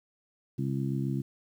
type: harmonic tone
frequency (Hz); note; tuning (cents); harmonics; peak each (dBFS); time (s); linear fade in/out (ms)
67.5; C#2; -45; 2 / 3 / 4 / 5; -30 / -34 / -36 / -38; 0.58-1.22; 10
effects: 10-bit